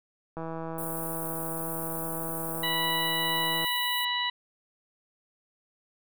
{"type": "click train", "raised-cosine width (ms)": 1, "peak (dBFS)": -23, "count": 535, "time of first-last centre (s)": [0.37, 3.646], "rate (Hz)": 163}
{"type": "high-pass noise", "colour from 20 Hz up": "white", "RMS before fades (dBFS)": -37, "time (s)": [0.78, 4.05], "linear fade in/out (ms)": 5, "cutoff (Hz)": 9200, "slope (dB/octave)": 48}
{"type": "harmonic tone", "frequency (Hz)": 980, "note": "B5", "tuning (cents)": -14, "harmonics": [1, 2, 3, 4], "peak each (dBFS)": [-32, -32, -32, -32], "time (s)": [2.63, 4.3], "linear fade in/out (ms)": 5}
{"effects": []}